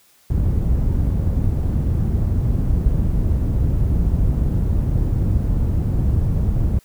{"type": "low-pass noise", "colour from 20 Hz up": "white", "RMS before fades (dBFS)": -18, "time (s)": [0.3, 6.79], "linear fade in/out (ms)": 2, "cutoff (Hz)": 100, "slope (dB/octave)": 12, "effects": ["white hiss -55 dBFS RMS until 6.84 s"]}